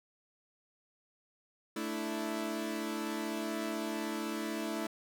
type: chord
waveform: sawtooth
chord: A suspended fourth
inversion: none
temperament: equal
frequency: 220 / 293.7 / 329.6 Hz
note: A3 / D4 / E4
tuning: 0 / 0 / 0 cents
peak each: -35 / -37 / -34 dBFS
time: 1.76-4.87 s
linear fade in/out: 5 ms
effects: none